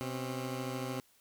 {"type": "tone pair together", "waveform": "15% pulse", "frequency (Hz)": [127.6, 268.5], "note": ["C3", "C4"], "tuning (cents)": [-43, 45], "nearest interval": "octave + minor second", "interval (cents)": 1288, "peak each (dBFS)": [-31, -34], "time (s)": [0.01, 1], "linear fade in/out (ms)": 0, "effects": ["white hiss -67 dBFS RMS until 1.2 s"]}